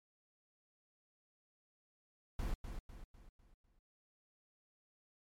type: noise with echo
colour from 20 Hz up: brown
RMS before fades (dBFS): -37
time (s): 2.39-2.54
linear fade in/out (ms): 2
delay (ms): 250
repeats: 5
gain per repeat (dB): -7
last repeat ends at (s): 3.79
effects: MP3 64 kbps